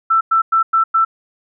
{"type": "tone bursts", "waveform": "sine", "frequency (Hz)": 1331, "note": "E6", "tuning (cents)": 16, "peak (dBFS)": -10, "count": 5, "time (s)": [0.1, 1.05], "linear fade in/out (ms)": 10, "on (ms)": 110, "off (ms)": 100, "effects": []}